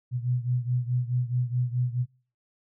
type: beating tone pair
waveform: sine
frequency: 122.5 / 127.2 Hz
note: B2 / C3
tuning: -14 / -48 cents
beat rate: 4.7 Hz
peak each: -26 / -29 dBFS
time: 0.11-2.06 s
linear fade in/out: 50 ms
effects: noise-tail reverb RT60 0.4 s tail -23 dB re dry